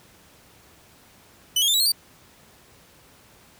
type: tone with pitch steps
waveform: sawtooth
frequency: 2997 / 3268 / 3564 / 3887 / 4238 / 4622 Hz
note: F#7 / G#7 / A7 / B7 / C8 / D8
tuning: +22 / -29 / +22 / -28 / +21 / -28 cents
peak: -15 dBFS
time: 1.56-1.92 s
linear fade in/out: 5 ms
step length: 60 ms
effects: pink hiss -53 dBFS RMS until 3.59 s + high-pass 60 Hz 12 dB/octave